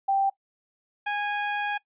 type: tone pair in turn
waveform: sine / 20% pulse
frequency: 784 / 824.3 Hz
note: G5 / G#5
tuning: 0 / -13 cents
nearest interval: minor second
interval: 87 cents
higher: second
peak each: -20 / -21 dBFS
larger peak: first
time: 0.08-0.3 / 1.06-1.78 s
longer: second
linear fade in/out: 10 ms
effects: noise-tail reverb RT60 0.1 s tail -20 dB re dry + resampled to 8000 Hz